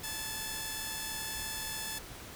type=tone pair together; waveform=5% pulse; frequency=880 / 1716.8 Hz; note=A5 / A6; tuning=0 / -43 cents; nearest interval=octave; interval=1157 cents; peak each=-28 dBFS; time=0.03-1.99 s; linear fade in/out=10 ms; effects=pink hiss -47 dBFS RMS until 2.35 s